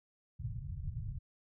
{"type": "low-pass noise", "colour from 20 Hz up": "white", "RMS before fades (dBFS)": -40, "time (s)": [0.39, 1.19], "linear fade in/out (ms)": 20, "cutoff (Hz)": 140, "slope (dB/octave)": 48, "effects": []}